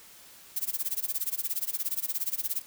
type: noise with tremolo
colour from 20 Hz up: violet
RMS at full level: -28 dBFS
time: 0.56-2.62 s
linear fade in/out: 5 ms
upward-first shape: sine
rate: 17 Hz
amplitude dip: 100%
effects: white hiss -52 dBFS RMS until 2.66 s